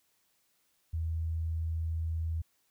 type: tone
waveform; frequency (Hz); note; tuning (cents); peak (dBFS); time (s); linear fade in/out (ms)
sine; 81.3; E2; -23; -30; 0.93-2.42; 10
effects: white hiss -73 dBFS RMS until 2.7 s